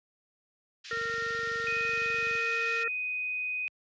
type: band-pass noise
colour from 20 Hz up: white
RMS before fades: -45 dBFS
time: 0.84-2.84 s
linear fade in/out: 10 ms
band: 1800 to 5100 Hz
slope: 24 dB/octave
type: harmonic tone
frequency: 460.6 Hz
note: A#4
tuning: 21 cents flat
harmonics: 1 / 3 / 4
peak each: -37 / -34 / -33 dBFS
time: 0.91-2.88 s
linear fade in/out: 2 ms
type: click train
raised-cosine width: 5 ms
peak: -36 dBFS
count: 35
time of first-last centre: 0.93-2.353 s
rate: 23.9 Hz
type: tone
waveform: sine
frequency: 2497 Hz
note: D#7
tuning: 6 cents sharp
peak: -30 dBFS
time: 1.67-3.68 s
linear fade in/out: 0 ms
effects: high-pass 80 Hz 12 dB/octave + resampled to 16000 Hz